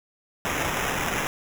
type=noise with sample-and-hold; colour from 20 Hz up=white; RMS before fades=-27 dBFS; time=0.45-1.27 s; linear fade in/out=0 ms; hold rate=4410 Hz; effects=none